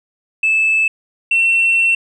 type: tone pair in turn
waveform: sine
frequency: 2622 / 2705 Hz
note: E7 / E7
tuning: -10 / +44 cents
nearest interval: minor second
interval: 54 cents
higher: second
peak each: -10 / -9 dBFS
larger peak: second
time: 0.43-0.88 / 1.31-1.95 s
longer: second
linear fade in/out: 5 ms
effects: tanh soft clip ceiling -8 dBFS